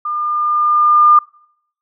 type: tone with level ramp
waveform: sine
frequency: 1205 Hz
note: D6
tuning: 44 cents sharp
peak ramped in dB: -18 to -4 dBFS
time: 0.05-1.19 s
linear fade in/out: 5 ms
effects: noise-tail reverb RT60 0.7 s tail -26 dB re dry